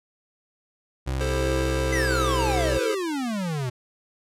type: tone with pitch glide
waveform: 30% pulse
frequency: 66.3 to 63.75 Hz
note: C2 to C2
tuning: +23 to -44 cents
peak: -22 dBFS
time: 1.06-2.79 s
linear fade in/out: 20 ms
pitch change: -67 cents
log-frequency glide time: 1.79-2.19 s
type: chord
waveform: square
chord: A minor seventh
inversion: second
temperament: just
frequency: 330 / 396 / 440 / 528 Hz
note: E4 / G4 / A4 / C5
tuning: +2 / +18 / 0 / +16 cents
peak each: -32 / -34 / -32 / -29 dBFS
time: 1.2-2.95 s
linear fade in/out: 10 ms
type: exponential sweep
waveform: square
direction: down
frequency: 2065 to 120 Hz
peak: -26 dBFS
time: 1.92-3.7 s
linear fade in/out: 10 ms
effects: low-pass 11000 Hz 12 dB/octave